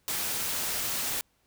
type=noise; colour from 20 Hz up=white; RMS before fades=-31 dBFS; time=0.08-1.21 s; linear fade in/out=0 ms; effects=pink hiss -70 dBFS RMS until 1.46 s